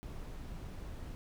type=noise; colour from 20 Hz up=brown; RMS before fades=-44 dBFS; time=0.03-1.15 s; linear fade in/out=0 ms; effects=none